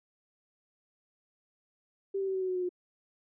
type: tone with pitch steps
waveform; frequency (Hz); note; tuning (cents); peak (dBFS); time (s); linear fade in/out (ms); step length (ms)
sine; 392.2 / 387.2 / 382.4 / 377.5 / 372.8 / 368.1 / 363.4 / 358.8; G4 / G4 / G4 / F#4 / F#4 / F#4 / F#4 / F4; +1 / -21 / -43 / +35 / +13 / -9 / -31 / +47; -29; 2.14-2.692; 10; 69
effects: none